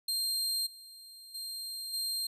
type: tone with level steps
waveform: sawtooth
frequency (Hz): 4186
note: C8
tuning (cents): 0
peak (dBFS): -27 / -46 / -35 / -29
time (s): 0.08-2.27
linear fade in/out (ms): 5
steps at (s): 0.66 / 1.34 / 1.93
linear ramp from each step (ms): 10
effects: resampled to 32000 Hz